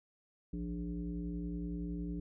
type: tone with frequency modulation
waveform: sine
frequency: 174.61 Hz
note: F3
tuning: in tune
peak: -36 dBFS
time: 0.53-2.2 s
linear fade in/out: 5 ms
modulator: 120 Hz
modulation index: 1.2
effects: none